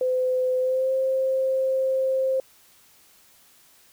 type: tone with pitch glide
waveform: sine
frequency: 510 to 527.1 Hz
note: C5 to C5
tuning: -44 to +13 cents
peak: -20 dBFS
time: 0.01-2.4 s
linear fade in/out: 2 ms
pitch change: +57 cents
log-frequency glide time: 0.59-0.92 s
effects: white hiss -56 dBFS RMS until 3.92 s